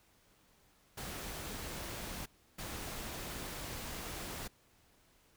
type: noise bursts at uneven times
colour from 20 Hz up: pink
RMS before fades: -43 dBFS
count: 2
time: 0.97-2.26 / 2.58-4.48 s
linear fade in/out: 10 ms
effects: pink hiss -68 dBFS RMS until 5.36 s